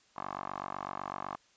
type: tone with band-pass filter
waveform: 10% pulse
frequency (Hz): 47.96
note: G1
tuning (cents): -37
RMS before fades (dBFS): -40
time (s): 0.16-1.36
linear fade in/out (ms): 10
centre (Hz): 1000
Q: 5.3
effects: white hiss -66 dBFS RMS until 1.56 s + resampled to 16000 Hz